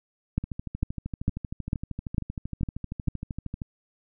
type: two click trains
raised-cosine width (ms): 5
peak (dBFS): -20 / -11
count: 42 / 7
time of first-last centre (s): 0.44-3.618 / 0.38-3.083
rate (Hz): 12.9 / 2.22
effects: none